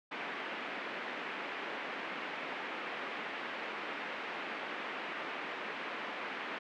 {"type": "band-pass noise", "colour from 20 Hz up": "white", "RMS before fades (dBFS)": -41, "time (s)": [0.11, 6.59], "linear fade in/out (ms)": 10, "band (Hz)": [220, 2500], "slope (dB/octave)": 24, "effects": []}